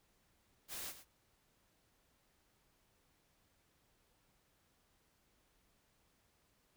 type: noise with echo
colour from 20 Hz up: white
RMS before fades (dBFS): -45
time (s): 0.68-0.94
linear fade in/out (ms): 50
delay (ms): 110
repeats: 1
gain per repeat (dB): -12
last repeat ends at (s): 1.05
effects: pink hiss -75 dBFS RMS until 6.76 s